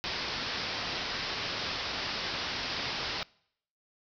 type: low-pass noise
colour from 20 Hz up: white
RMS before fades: -35 dBFS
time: 0.04-3.23 s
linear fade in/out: 0 ms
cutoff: 5400 Hz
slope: 96 dB/octave
effects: noise-tail reverb RT60 0.7 s tail -25 dB re dry